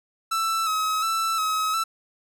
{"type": "tone with vibrato", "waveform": "45% pulse", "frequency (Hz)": 1302, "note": "E6", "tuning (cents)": -22, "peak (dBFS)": -22, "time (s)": [0.31, 1.84], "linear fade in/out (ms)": 10, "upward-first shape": "square", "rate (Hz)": 1.4, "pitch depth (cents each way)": 33, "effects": []}